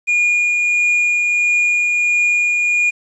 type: tone with tremolo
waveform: triangle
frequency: 2433 Hz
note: D#7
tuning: 39 cents flat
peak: -10 dBFS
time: 0.07-2.91 s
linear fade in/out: 20 ms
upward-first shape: triangle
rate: 1.5 Hz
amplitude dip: 25%
effects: resampled to 24000 Hz + 8-bit